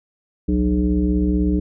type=tone with frequency modulation; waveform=sine; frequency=185 Hz; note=F#3; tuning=in tune; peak=-15 dBFS; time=0.48-1.6 s; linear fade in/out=10 ms; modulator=118 Hz; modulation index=1.4; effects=none